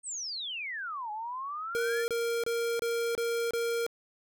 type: exponential two-way sweep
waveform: sine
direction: down then up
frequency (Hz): 8740 to 830.6 to 1810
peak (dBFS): -34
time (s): 0.03-2.05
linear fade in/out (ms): 50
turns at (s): 1.11
type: tone bursts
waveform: square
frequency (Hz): 466.2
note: A#4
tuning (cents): 0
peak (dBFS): -29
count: 6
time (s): 1.75-3.865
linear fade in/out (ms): 0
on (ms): 330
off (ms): 27
effects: none